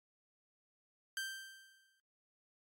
sawtooth tone with exponential decay, 1568 Hz, G6, in tune, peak -33 dBFS, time 1.17-2 s, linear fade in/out 1 ms, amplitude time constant 180 ms, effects noise-tail reverb RT60 0.3 s tail -24 dB re dry + AAC 48 kbps

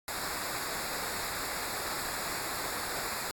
pink noise with comb filter, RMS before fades -36 dBFS, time 0.08-3.31 s, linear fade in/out 0 ms, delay 0.33 ms, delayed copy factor -0.8, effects AAC 64 kbps

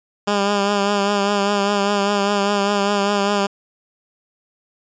10% pulse tone with vibrato, 202 Hz, G#3, 48 cents flat, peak -8 dBFS, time 0.27-3.47 s, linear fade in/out 10 ms, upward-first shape triangle, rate 5 Hz, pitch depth 42 cents each way, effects resampled to 16000 Hz

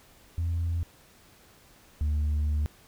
sine tone pair in turn, 84.4 / 75.01 Hz, E2 / D2, +41 / +37 cents, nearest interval major second, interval 204 cents, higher first, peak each -24 / -21 dBFS, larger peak second, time 0.38-0.83 / 2.01-2.66 s, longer second, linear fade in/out 0 ms, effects tanh soft clip ceiling -23 dBFS + pink hiss -57 dBFS RMS until 2.87 s

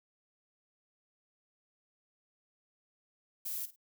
violet noise with echo, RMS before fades -38 dBFS, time 3.45-3.66 s, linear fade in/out 10 ms, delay 51 ms, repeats 2, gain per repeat -14 dB, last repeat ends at 3.762 s, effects none

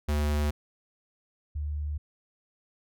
square / sine tone pair in turn, 74.2 / 74.2 Hz, D2 / D2, +18 / +18 cents, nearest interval unison, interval 0 cents, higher neither, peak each -25 / -29 dBFS, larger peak first, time 0.08-0.51 / 1.55-1.98 s, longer neither, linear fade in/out 10 ms, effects none

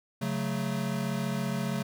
square chord, F# minor, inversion second, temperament equal, 138.59 / 185 / 220 Hz, C#3 / F#3 / A3, 0 / 0 / 0 cents, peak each -34 dBFS, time 0.21-1.83 s, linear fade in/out 10 ms, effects none

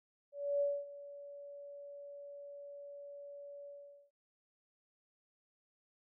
sine tone with ADSR envelope, 570 Hz, C#5, 48 cents sharp, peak -29 dBFS, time 0.32-4.11 s, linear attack 290 ms, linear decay 240 ms, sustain -18 dB, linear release 440 ms, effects none

